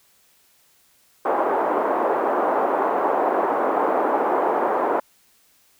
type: band-pass noise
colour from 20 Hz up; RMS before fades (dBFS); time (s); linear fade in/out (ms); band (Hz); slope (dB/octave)
white; -21; 1.25-5; 5; 320 to 1000; 24
effects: white hiss -59 dBFS RMS until 5.79 s